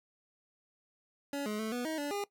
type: tone with pitch steps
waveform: 25% pulse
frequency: 282.4 / 211.6 / 219.3 / 244.7 / 316.7 / 289.1 / 405.5 Hz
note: C#4 / G#3 / A3 / B3 / D#4 / D4 / G#4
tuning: +32 / +33 / -6 / -16 / +31 / -27 / -41 cents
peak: -30 dBFS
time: 1.33-2.24 s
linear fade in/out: 2 ms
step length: 130 ms
effects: noise-tail reverb RT60 0.1 s tail -19 dB re dry